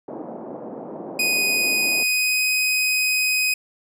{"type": "band-pass noise", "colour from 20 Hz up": "pink", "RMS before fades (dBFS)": -34, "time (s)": [0.08, 2.03], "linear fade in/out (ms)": 2, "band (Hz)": [220, 770], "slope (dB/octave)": 24}
{"type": "tone with pitch glide", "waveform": "sawtooth", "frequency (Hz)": [2491, 2510], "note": ["D#7", "D#7"], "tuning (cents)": [1, 15], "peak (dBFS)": -15, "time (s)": [1.19, 3.54], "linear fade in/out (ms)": 5, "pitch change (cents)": 14, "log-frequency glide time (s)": [1.88, 2.45]}
{"effects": []}